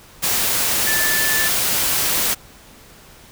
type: tone in noise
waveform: sine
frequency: 1752 Hz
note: A6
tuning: 8 cents flat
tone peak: -20 dBFS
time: 0.86-1.49 s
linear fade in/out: 20 ms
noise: white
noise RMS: -19 dBFS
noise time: 0.22-2.35 s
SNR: -4 dB
effects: pink hiss -45 dBFS RMS until 3.31 s